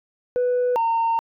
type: tone pair in turn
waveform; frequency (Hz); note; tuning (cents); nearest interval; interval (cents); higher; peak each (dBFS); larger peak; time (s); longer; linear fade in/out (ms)
sine; 494.5 / 915.3; B4 / A#5; +2 / -32; major seventh; 1066; second; -16; neither; 0.36-0.76 / 0.76-1.19; second; 0
effects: tanh soft clip ceiling -16 dBFS